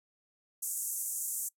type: band-pass noise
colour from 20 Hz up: pink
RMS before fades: -36 dBFS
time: 0.62-1.49 s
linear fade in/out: 10 ms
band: 6900 to 14000 Hz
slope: 48 dB/octave
effects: noise-tail reverb RT60 0.1 s tail -23 dB re dry